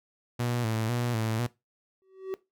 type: tone with vibrato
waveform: sawtooth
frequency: 115.8 Hz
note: A#2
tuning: 11 cents flat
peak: -23 dBFS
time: 0.39-1.47 s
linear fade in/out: 10 ms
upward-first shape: square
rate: 2 Hz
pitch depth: 71 cents each way
type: tone with exponential growth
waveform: triangle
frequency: 380.6 Hz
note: F#4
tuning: 49 cents sharp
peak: -25 dBFS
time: 2.02-2.34 s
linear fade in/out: 0 ms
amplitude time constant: 68 ms
effects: noise-tail reverb RT60 0.2 s tail -18 dB re dry